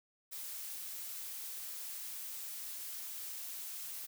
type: noise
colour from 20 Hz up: blue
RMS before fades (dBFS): -44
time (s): 0.31-4.07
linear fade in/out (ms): 20
effects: none